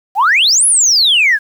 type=exponential two-way sweep; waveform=sine; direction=up then down; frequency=730 to 10820 to 1592 Hz; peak=-6 dBFS; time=0.15-1.39 s; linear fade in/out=50 ms; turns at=0.66 s; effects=tanh soft clip ceiling -4 dBFS + 7-bit